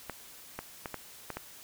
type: clicks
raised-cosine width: 0.5 ms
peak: -21 dBFS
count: 6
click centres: 0.097 / 0.59 / 0.858 / 0.943 / 1.303 / 1.37 s
effects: white hiss -51 dBFS RMS until 1.63 s